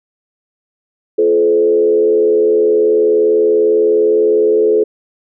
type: tone with frequency modulation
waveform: sine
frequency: 429.3 Hz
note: A4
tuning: 43 cents flat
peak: -8 dBFS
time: 1.18-4.84 s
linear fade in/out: 10 ms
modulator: 80.4 Hz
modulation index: 0.74
effects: none

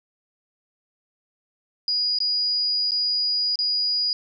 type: tone with dropouts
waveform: sine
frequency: 4899 Hz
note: D#8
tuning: 28 cents flat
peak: -20 dBFS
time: 1.88-4.13 s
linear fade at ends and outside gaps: 1 ms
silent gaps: 2.187-2.203 / 2.909-2.918 / 3.557-3.589 s
effects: none

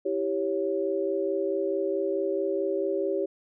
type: chord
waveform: sine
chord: C# diminished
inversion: first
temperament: equal with one note detuned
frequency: 327.4 / 392 / 554.4 Hz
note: E4 / G4 / C#5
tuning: -12 / 0 / 0 cents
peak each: -32 / -27 / -30 dBFS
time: 0.05-3.26 s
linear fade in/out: 10 ms
effects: none

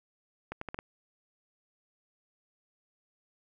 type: accelerating click train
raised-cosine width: 0.5 ms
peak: -22 dBFS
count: 5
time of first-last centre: 0.52-0.789 s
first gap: 94 ms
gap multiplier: 0.78
effects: none

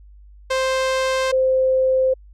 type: tone pair in turn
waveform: sawtooth / sine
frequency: 524 / 521.3 Hz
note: C5 / C5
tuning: +2 / -6 cents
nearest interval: unison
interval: 8 cents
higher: first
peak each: -14 dBFS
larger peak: neither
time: 0.5-1.32 / 1.32-2.14 s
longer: neither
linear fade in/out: 10 ms
effects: added 50 Hz sine -42 dBFS peak until 2.33 s + low-pass 7000 Hz 12 dB/octave

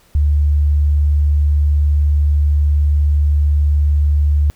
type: tone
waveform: sine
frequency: 73.42 Hz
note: D2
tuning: in tune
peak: -10 dBFS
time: 0.15-4.5 s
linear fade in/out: 0 ms
effects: pink hiss -52 dBFS RMS until 4.55 s

